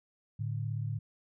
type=tone pair together; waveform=sine; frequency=110 / 146.71 Hz; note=A2 / D3; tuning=0 / -1 cents; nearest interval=perfect fourth; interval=499 cents; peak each=-33 / -37 dBFS; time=0.39-0.99 s; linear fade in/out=10 ms; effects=none